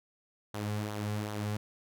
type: tone with flanger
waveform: sawtooth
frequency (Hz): 105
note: G#2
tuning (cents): +19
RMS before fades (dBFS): -35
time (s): 0.54-1.57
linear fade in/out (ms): 5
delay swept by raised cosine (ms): 0.39 to 3.29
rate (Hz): 2.6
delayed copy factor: -0.5
effects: none